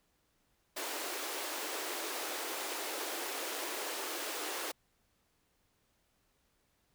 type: high-pass noise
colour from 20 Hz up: pink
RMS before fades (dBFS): -39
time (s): 0.76-4.72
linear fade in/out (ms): 10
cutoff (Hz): 310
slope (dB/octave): 48
effects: pink hiss -75 dBFS RMS until 6.94 s